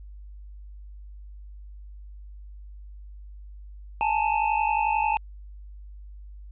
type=tone pair together; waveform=square; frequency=843 / 894.2 Hz; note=G#5 / A5; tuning=+26 / +28 cents; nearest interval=minor second; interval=102 cents; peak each=-25 dBFS; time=4.01-5.17 s; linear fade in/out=0 ms; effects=added 50 Hz sine -40 dBFS peak until 6.51 s + resampled to 8000 Hz